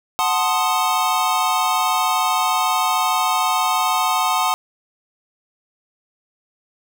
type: chord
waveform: square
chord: F# diminished seventh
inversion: none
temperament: equal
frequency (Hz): 740 / 880 / 1046.5 / 1244.5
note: F#5 / A5 / C6 / Eb6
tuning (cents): 0 / 0 / 0 / 0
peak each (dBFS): -23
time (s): 0.19-4.54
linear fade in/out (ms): 0
effects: none